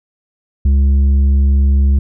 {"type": "tone with tanh clipping", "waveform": "sine", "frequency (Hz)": 68.9, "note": "C#2", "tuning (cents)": -10, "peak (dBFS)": -9, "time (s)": [0.65, 1.99], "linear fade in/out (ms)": 5, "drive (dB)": 6, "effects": []}